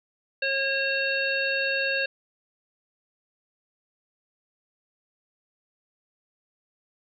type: harmonic tone with a mistuned harmonic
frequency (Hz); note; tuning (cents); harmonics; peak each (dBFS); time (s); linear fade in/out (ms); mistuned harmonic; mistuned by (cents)
543; C#5; -36; 1 / 3 / 5 / 7 / 8; -30 / -27 / -28 / -38 / -35; 0.42-2.06; 5; 7; -18
effects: none